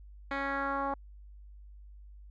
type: tone with low-pass filter sweep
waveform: 10% pulse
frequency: 276.5 Hz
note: C#4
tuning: 4 cents flat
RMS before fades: -33 dBFS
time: 0.31-0.94 s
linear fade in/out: 2 ms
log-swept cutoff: 2500 to 940 Hz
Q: 2.3
effects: added 50 Hz sine -48 dBFS peak until 2.3 s